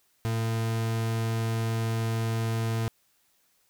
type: tone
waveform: 40% pulse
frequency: 113.1 Hz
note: A2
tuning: 48 cents sharp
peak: -25 dBFS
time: 0.25-2.88 s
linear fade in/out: 0 ms
effects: white hiss -68 dBFS RMS until 3.69 s